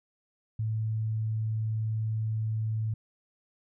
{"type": "tone", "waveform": "sine", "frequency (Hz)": 109.9, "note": "A2", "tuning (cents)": -2, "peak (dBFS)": -27, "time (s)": [0.59, 2.94], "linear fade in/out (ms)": 5, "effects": []}